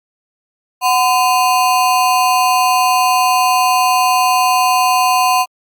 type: ring-modulated tone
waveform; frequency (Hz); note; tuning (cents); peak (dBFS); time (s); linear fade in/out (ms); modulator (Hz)
square; 880; A5; 0; -8; 0.81-5.46; 50; 140
effects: Opus 48 kbps